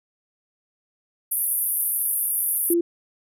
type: band-pass noise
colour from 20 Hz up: pink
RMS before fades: -24 dBFS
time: 1.31-2.74 s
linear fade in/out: 10 ms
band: 9800 to 14000 Hz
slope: 96 dB/octave
type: tone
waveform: sine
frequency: 342.3 Hz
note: F4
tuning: 35 cents flat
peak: -17 dBFS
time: 2.7-2.81 s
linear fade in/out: 5 ms
effects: none